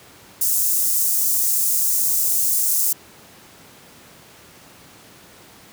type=high-pass noise; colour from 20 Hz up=white; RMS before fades=-19 dBFS; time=0.41-2.93 s; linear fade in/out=5 ms; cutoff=6600 Hz; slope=24 dB/octave; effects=pink hiss -46 dBFS RMS until 5.72 s + high-pass 100 Hz 12 dB/octave